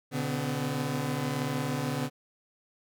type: tone cluster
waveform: sawtooth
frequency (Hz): 123.4 / 144.8 / 253.3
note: B2 / D3 / B3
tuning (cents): -1 / -24 / +44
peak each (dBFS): -33 / -28 / -29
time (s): 0.11-2.1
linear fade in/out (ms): 50
effects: none